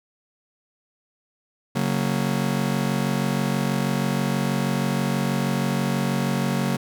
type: chord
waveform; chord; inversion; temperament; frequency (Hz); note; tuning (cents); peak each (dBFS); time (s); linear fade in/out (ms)
40% pulse; F# major; second; just; 138.75 / 185 / 231.2; C#3 / F#3 / A#3; +2 / 0 / -14; -25; 1.75-6.77; 10
effects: none